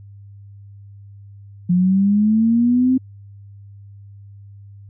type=linear sweep; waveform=sine; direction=up; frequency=174.61 to 261.6 Hz; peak=-12 dBFS; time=1.69-2.98 s; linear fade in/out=10 ms; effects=added 100 Hz sine -38 dBFS peak until 4.89 s